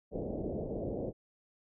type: low-pass noise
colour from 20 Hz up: white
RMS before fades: -37 dBFS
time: 0.11-1.13 s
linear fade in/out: 50 ms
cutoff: 610 Hz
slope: 48 dB/octave
effects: none